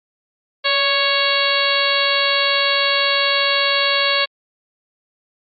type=harmonic tone with a mistuned harmonic; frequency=554.4 Hz; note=C#5; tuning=in tune; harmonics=1 / 2 / 3 / 4 / 5 / 6 / 7 / 8; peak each=-23 / -23 / -23 / -23 / -23 / -23 / -23 / -23 dBFS; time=0.64-4.26 s; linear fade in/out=20 ms; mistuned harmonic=1; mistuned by=+33 cents; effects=Opus 48 kbps